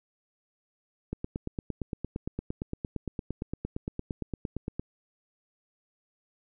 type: click train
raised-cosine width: 3 ms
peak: -19 dBFS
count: 33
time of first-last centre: 1.13-4.796 s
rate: 8.73 Hz
effects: none